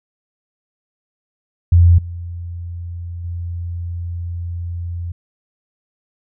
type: tone with level steps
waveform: sine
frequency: 86.3 Hz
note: F2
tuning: 20 cents flat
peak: -6 / -25 / -22 dBFS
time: 1.72-5.12 s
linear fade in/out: 5 ms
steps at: 1.98 / 3.24 s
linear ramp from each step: 5 ms
effects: none